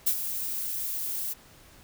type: noise with ADSR envelope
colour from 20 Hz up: violet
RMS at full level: -22 dBFS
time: 0.06-1.34 s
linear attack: 13 ms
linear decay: 71 ms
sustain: -10 dB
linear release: 18 ms
effects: pink hiss -54 dBFS RMS until 1.83 s

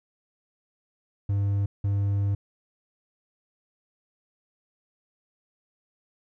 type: tone bursts at uneven times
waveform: triangle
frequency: 100 Hz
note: G2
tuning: 35 cents sharp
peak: -20 dBFS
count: 2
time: 1.29-1.66 / 1.84-2.35 s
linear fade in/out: 5 ms
effects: none

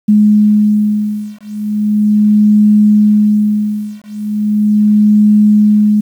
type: beating tone pair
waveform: sine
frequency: 210 / 210.38 Hz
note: G#3 / G#3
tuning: +19 / +23 cents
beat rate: 0.38 Hz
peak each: -10 dBFS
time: 0.08-6.01 s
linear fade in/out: 10 ms
effects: 7-bit

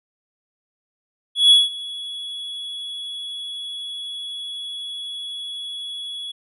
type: tone with ADSR envelope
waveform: triangle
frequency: 3372 Hz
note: G#7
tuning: 26 cents sharp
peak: -6 dBFS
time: 1.35-6.32 s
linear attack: 160 ms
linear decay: 180 ms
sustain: -21 dB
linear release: 11 ms
effects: resampled to 32000 Hz

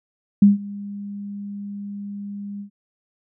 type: tone with ADSR envelope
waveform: sine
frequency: 202.2 Hz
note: G#3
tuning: 46 cents flat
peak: -6 dBFS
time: 0.42-2.7 s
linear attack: 5 ms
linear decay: 150 ms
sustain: -23 dB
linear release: 97 ms
effects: none

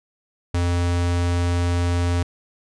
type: tone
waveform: square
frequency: 87.31 Hz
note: F2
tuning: in tune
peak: -19 dBFS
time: 0.54-2.23 s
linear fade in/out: 5 ms
effects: resampled to 22050 Hz

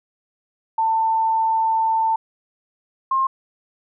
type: tone pair in turn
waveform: sine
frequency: 893 / 1064.4 Hz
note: A5 / C6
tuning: +25 / +29 cents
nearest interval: minor third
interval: 304 cents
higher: second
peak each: -16 dBFS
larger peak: neither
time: 0.78-2.16 / 3.11-3.27 s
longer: first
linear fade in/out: 5 ms
effects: none

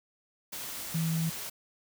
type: tone in noise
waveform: sine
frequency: 162.9 Hz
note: E3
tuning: 20 cents flat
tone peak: -27 dBFS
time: 0.94-1.3 s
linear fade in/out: 10 ms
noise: white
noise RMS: -39 dBFS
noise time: 0.52-1.5 s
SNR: +9 dB
effects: none

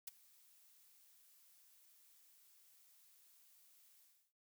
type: noise with ADSR envelope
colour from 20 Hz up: blue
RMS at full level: -44 dBFS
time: 0.07-4.33 s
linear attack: 8 ms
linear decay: 16 ms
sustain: -24 dB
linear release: 330 ms
effects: noise-tail reverb RT60 0.4 s tail -21 dB re dry

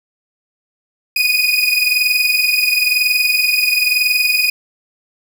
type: tone pair together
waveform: 30% pulse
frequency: 2471 / 2492 Hz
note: D#7 / D#7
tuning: -13 / +2 cents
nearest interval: unison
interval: 15 cents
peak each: -13 dBFS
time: 1.16-4.5 s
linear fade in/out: 5 ms
effects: none

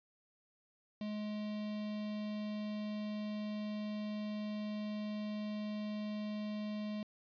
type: tone with notch filter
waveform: square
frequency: 210.8 Hz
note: G#3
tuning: 26 cents sharp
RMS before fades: -40 dBFS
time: 1.01-7.03 s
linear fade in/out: 2 ms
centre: 1400 Hz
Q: 1.1
effects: resampled to 11025 Hz

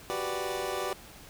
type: chord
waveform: 25% pulse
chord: G major seventh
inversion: third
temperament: equal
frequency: 370 / 392 / 493.9 / 587.3 Hz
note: F#4 / G4 / B4 / D5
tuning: 0 / 0 / 0 / 0 cents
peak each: -33 dBFS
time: 0.1-0.93 s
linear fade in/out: 0 ms
effects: pink hiss -50 dBFS RMS until 1.29 s

